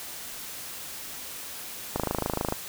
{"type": "click train", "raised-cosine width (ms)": 1, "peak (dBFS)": -12, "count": 16, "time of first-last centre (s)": [1.96, 2.524], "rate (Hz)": 26.6, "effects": ["white hiss -39 dBFS RMS until 2.68 s"]}